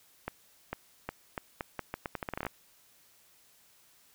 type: accelerating click train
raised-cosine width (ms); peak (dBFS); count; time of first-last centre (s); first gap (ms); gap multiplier
0.5; -19; 17; 0.28-2.467; 450; 0.8
effects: white hiss -63 dBFS RMS until 4.14 s